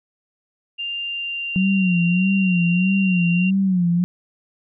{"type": "tone with pitch glide", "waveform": "sine", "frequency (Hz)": [2794, 2764], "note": ["F7", "F7"], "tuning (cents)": [0, -19], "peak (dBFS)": -24, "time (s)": [0.78, 3.51], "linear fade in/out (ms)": 20, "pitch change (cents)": -19, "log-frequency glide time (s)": [0.98, 1.91]}
{"type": "tone with vibrato", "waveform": "sine", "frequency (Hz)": 183, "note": "F#3", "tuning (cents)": -19, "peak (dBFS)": -15, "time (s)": [1.56, 4.04], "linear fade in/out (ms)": 0, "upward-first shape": "sine", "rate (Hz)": 1.6, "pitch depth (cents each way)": 110}
{"effects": []}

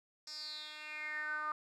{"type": "tone with band-pass filter sweep", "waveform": "10% pulse", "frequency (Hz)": 304.1, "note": "D#4", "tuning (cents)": -40, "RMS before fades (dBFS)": -42, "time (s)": [0.27, 1.52], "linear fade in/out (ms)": 2, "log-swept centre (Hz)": [5600, 1200], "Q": 7.5, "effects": []}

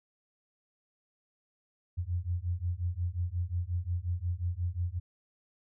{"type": "beating tone pair", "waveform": "sine", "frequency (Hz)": [85.4, 91], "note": ["F2", "F#2"], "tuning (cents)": [-38, -28], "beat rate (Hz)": 5.6, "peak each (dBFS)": [-33, -33], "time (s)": [1.97, 5], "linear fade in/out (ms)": 20, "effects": []}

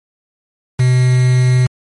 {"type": "tone with quantisation", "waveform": "triangle", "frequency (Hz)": 126.3, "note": "B2", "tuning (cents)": 39, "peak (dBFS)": -6, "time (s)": [0.79, 1.67], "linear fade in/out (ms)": 10, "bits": 4, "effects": ["MP3 48 kbps"]}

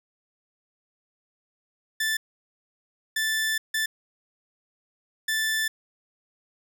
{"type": "tone bursts at uneven times", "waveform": "sawtooth", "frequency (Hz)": 1760, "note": "A6", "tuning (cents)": 0, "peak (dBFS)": -20, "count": 4, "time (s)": [[2, 2.17], [3.16, 3.58], [3.74, 3.86], [5.28, 5.68]], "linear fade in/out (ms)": 5, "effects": []}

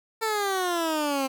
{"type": "exponential sweep", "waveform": "15% pulse", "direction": "down", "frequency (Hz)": [451.4, 263], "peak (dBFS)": -18, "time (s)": [0.21, 1.28], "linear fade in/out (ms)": 20, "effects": []}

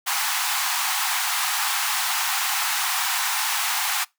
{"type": "high-pass noise", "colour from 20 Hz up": "pink", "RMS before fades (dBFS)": -24, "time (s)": [0.06, 4.05], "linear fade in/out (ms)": 20, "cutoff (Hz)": 750, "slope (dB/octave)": 96, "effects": ["noise-tail reverb RT60 0.2 s tail -24 dB re dry"]}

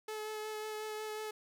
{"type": "tone with vibrato", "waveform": "sawtooth", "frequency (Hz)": 430, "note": "A4", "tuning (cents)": -40, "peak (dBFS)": -35, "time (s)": [0.08, 1.31], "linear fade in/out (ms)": 5, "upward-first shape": "sine", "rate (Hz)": 5.5, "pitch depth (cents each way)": 13, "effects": []}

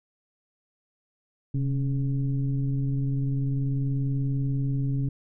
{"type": "tone with frequency modulation", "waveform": "sine", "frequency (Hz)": 133.8, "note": "C3", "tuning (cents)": 39, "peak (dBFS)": -23, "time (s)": [1.54, 5.09], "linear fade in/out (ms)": 5, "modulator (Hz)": 144, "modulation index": 0.69, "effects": []}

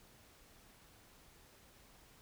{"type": "silence", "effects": ["pink hiss -63 dBFS RMS until 2.21 s"]}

